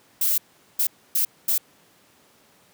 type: noise bursts at uneven times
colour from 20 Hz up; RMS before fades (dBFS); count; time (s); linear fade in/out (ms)
violet; -21; 4; 0.21-0.38 / 0.79-0.87 / 1.15-1.25 / 1.48-1.58; 5
effects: pink hiss -57 dBFS RMS until 2.73 s + high-pass 150 Hz 12 dB/octave